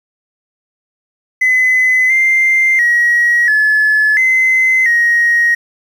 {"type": "tone with pitch steps", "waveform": "triangle", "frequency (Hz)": [2023, 2092, 1903, 1719, 2052, 1882], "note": ["B6", "C7", "A#6", "A6", "C7", "A#6"], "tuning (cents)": [41, -1, 35, -41, -34, 16], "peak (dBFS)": -5, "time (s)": [1.41, 5.55], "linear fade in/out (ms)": 10, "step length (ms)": 690, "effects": ["tanh soft clip ceiling -5 dBFS", "7-bit"]}